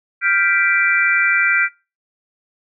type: chord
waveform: sine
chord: G dominant seventh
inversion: third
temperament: equal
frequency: 1396.9 / 1568 / 1975.5 / 2349 Hz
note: F6 / G6 / B6 / D7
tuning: 0 / 0 / 0 / 0 cents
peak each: -19 dBFS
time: 0.21-1.69 s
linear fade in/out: 50 ms
effects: noise-tail reverb RT60 0.3 s tail -21 dB re dry